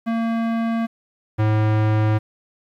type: tone pair in turn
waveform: square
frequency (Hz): 228.5 / 107.84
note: A#3 / A2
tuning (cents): -34 / -34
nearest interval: octave + minor second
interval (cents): 1300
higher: first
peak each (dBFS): -20 / -16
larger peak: second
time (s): 0.06-0.87 / 1.38-2.19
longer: neither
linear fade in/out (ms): 20
effects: low-pass 2000 Hz 12 dB/octave + 9-bit